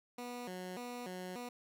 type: tone with vibrato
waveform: 15% pulse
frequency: 211.3 Hz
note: G#3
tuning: 30 cents sharp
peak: -36 dBFS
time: 0.18-1.49 s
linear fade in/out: 5 ms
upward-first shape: square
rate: 1.7 Hz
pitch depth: 250 cents each way
effects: none